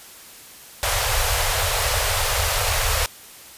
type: band-stop noise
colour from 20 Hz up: pink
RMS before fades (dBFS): -21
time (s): 0.83-3.06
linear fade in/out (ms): 0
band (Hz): 110 to 470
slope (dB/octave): 48
effects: white hiss -43 dBFS RMS until 3.57 s + resampled to 32000 Hz